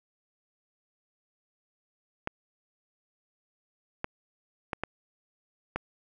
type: clicks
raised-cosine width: 0.5 ms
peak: -15 dBFS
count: 5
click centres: 2.274 / 4.044 / 4.732 / 4.836 / 5.76 s
effects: none